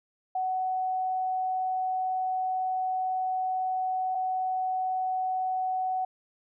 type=tone pair in turn; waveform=sine; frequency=747 / 747 Hz; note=F#5 / F#5; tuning=+16 / +16 cents; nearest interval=unison; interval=0 cents; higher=neither; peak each=-26 dBFS; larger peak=neither; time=0.35-4.15 / 4.15-6.05 s; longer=first; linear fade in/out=5 ms; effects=none